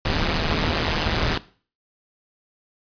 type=noise with amplitude modulation; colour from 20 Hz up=pink; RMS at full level=-18 dBFS; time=0.05-1.38 s; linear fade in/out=5 ms; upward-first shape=sine; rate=158 Hz; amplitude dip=90%; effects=noise-tail reverb RT60 0.4 s tail -17 dB re dry + resampled to 11025 Hz